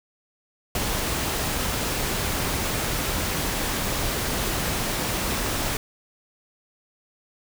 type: noise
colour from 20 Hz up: pink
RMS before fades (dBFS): -26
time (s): 0.75-5.77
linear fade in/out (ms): 2
effects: none